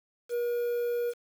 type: tone with quantisation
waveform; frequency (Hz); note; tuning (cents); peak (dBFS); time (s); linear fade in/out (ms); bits
triangle; 478.6; A#4; +46; -25; 0.29-1.14; 50; 8
effects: none